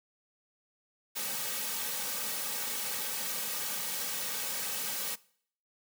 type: noise with comb filter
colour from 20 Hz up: white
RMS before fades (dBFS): -35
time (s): 1.15-5.16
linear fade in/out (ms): 20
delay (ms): 2.9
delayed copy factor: -0.85
effects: noise-tail reverb RT60 0.6 s tail -22 dB re dry + high-pass 200 Hz 12 dB/octave